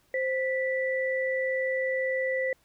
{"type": "tone pair together", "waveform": "sine", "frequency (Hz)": [522.1, 1968], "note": ["C5", "B6"], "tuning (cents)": [-4, -7], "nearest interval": "octave + major seventh", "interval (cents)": 2297, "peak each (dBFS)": [-27, -30], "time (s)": [0.14, 2.53], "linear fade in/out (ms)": 2, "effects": ["pink hiss -66 dBFS RMS until 2.64 s"]}